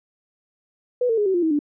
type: tone with pitch steps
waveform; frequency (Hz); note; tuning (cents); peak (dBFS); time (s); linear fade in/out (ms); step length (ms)
sine; 493.9 / 452.9 / 415.3 / 380.8 / 349.2 / 320.3 / 293.7; B4 / A#4 / G#4 / F#4 / F4 / E4 / D4; 0 / -50 / 0 / +50 / 0 / -50 / 0; -17; 1.01-1.591; 5; 83
effects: none